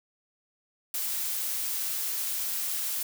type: noise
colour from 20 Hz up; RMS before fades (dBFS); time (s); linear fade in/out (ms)
blue; -31; 0.94-3.03; 2
effects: none